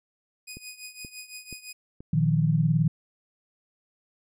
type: tone with tremolo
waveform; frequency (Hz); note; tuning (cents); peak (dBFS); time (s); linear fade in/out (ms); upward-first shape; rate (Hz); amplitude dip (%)
15% pulse; 2489; D#7; 0; -30; 0.47-1.73; 10; triangle; 5.9; 85
type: click train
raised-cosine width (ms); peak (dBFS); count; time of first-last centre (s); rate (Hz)
3; -29; 4; 0.57-2.005; 2.09
type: chord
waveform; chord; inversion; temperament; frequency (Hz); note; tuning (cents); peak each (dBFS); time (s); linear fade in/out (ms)
sine; Bb suspended fourth; none; equal with one note detuned; 117.83 / 155.56 / 174.61; Bb2 / Eb3 / F3; +19 / 0 / 0; -27 / -21 / -27; 2.13-2.88; 5
effects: none